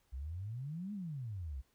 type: exponential two-way sweep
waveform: sine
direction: up then down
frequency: 61 to 213.3 to 61 Hz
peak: -39 dBFS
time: 0.12-1.62 s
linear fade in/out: 20 ms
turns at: 0.93 s
effects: pink hiss -75 dBFS RMS until 1.74 s